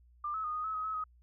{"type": "tone with pitch steps", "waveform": "sine", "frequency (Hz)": [1193, 1294, 1231, 1241, 1294, 1262, 1290, 1259], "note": ["D6", "E6", "D#6", "D#6", "E6", "D#6", "E6", "D#6"], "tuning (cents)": [27, -32, -19, -5, -32, 24, -38, 20], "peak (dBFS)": -33, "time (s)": [0.24, 1.04], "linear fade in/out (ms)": 5, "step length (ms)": 100, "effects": ["added 60 Hz sine -59 dBFS peak until 1.22 s"]}